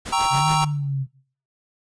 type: noise with tremolo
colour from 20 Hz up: pink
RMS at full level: -31 dBFS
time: 0.05-0.65 s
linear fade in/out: 10 ms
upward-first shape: sine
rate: 7 Hz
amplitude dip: 95%
type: chord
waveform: square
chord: G diminished seventh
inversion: none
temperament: equal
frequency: 784 / 932.3 / 1108.7 / 1318.5 Hz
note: G5 / Bb5 / Db6 / Fb6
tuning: 0 / 0 / 0 / 0 cents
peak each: -25 / -22 / -28 / -26 dBFS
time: 0.12-0.65 s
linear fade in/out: 10 ms
type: linear two-way sweep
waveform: sine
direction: up then down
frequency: 132.2 to 155.56 to 132.2 Hz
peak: -21 dBFS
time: 0.3-1.07 s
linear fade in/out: 50 ms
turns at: 0.49 s
effects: noise-tail reverb RT60 0.5 s tail -19 dB re dry + resampled to 22050 Hz